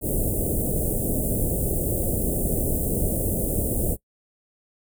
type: band-stop noise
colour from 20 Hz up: pink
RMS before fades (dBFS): -24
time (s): 0.01-3.97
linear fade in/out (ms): 50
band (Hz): 620 to 8600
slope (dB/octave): 48
effects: noise-tail reverb RT60 0.1 s tail -21 dB re dry